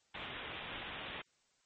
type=low-pass noise; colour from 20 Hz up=white; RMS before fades=-45 dBFS; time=0.14-1.22 s; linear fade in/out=10 ms; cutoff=3600 Hz; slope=96 dB/octave; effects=white hiss -74 dBFS RMS until 1.65 s + MP3 32 kbps